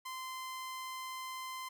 sawtooth tone, 1036 Hz, C6, 17 cents flat, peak -37 dBFS, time 0.05-1.69 s, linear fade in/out 10 ms, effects none

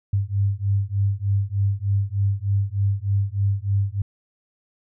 sine beating tone pair, 98 / 101.3 Hz, G2 / G#2, 0 / -43 cents, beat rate 3.3 Hz, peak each -22 / -22 dBFS, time 0.13-4.02 s, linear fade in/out 5 ms, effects none

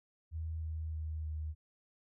sine tone with pitch steps, 80.3 / 79.33 / 78.38 / 77.43 Hz, E2 / D#2 / D#2 / D#2, -45 / +34 / +13 / -8 cents, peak -36 dBFS, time 0.31-1.55 s, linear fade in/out 50 ms, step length 310 ms, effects none

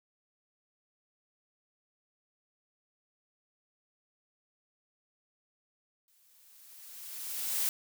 blue noise with exponential growth, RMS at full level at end -29 dBFS, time 6.08-7.69 s, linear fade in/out 1 ms, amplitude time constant 350 ms, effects none

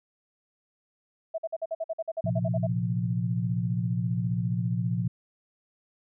sine tone bursts, 652 Hz, E5, 19 cents flat, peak -27 dBFS, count 15, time 1.34-2.67 s, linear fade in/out 10 ms, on 42 ms, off 50 ms
sine chord, Bb suspended second, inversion none, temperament equal with one note detuned, 115.94 / 130.81 / 174.61 Hz, Bb2 / C3 / F3, -9 / 0 / 0 cents, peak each -28 / -32 / -29 dBFS, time 2.24-5.08 s, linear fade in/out 5 ms
effects none

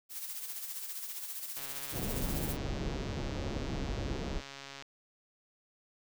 blue noise with tremolo, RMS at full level -39 dBFS, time 0.09-2.57 s, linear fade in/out 50 ms, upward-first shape sine, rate 15 Hz, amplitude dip 50%
click train, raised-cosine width 0.2 ms, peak -28 dBFS, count 450, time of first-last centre 1.57-4.824 s, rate 138 Hz
pink low-pass noise, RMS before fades -36 dBFS, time 1.91-4.42 s, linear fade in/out 50 ms, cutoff 520 Hz, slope 12 dB/octave
effects none

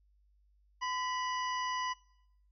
harmonic tone with a mistuned harmonic, 981 Hz, B5, 12 cents flat, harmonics 1 / 2 / 3 / 5 / 6, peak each -34 / -40 / -44 / -48 / -50 dBFS, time 0.81-1.94 s, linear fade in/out 20 ms, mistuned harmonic 1, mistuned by +55 cents, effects noise-tail reverb RT60 0.8 s tail -22 dB re dry + added 50 Hz sine -65 dBFS peak until 2.51 s

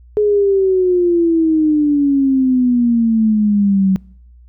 sine exponential sweep, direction down, 423.7 to 188.1 Hz, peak -10 dBFS, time 0.17-3.96 s, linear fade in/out 0 ms, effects noise-tail reverb RT60 0.7 s tail -26 dB re dry + added 60 Hz sine -40 dBFS peak until 4.48 s

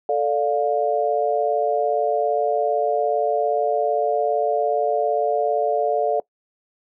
sine chord, D minor, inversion second, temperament just, 440.5 / 587.3 / 704.8 Hz, A4 / D5 / F5, +2 / 0 / +16 cents, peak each -22 dBFS, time 0.09-6.2 s, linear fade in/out 2 ms, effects noise-tail reverb RT60 0.1 s tail -22 dB re dry

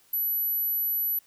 sine tone, 11860 Hz, F#9, 3 cents sharp, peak -23 dBFS, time 0.13-1.19 s, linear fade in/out 5 ms, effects tanh soft clip ceiling -21 dBFS + white hiss -61 dBFS RMS until 1.26 s

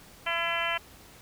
harmonic tone with a mistuned harmonic, 337 Hz, E4, 38 cents sharp, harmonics 2 / 3 / 4 / 5 / 6 / 7 / 8 / 9, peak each -35 / -35 / -35 / -35 / -35 / -35 / -35 / -35 dBFS, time 0.26-0.78 s, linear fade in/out 10 ms, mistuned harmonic 9, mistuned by +24 cents, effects pink hiss -52 dBFS RMS until 1.21 s

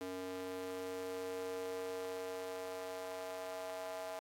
square tone with high-pass filter sweep, 92.5 Hz, F#2, in tune, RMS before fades -43 dBFS, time 0.01-4.19 s, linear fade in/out 0 ms, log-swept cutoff 360 to 660 Hz, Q 3.7, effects AAC 64 kbps

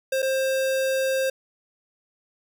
square tone with dropouts, 530 Hz, C5, 22 cents sharp, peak -22 dBFS, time 0.12-1.3 s, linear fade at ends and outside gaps 5 ms, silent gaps 0.221-0.226 s, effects none

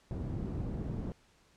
white low-pass noise, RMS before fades -37 dBFS, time 0.11-1.12 s, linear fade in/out 0 ms, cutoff 190 Hz, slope 12 dB/octave, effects pink hiss -66 dBFS RMS until 1.56 s + low-pass 8000 Hz 12 dB/octave

